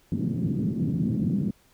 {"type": "band-pass noise", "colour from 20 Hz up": "pink", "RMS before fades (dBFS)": -26, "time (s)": [0.12, 1.51], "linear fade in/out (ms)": 2, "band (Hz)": [140, 240], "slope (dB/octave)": 24, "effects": ["pink hiss -61 dBFS RMS until 1.73 s"]}